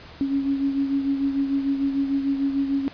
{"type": "beating tone pair", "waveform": "sine", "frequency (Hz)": [275.2, 281.9], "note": ["C#4", "C#4"], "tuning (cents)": [-12, 29], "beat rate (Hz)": 6.7, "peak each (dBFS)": [-21, -29], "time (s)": [0.21, 2.88], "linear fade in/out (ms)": 0, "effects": ["pink hiss -44 dBFS RMS until 2.93 s", "resampled to 11025 Hz"]}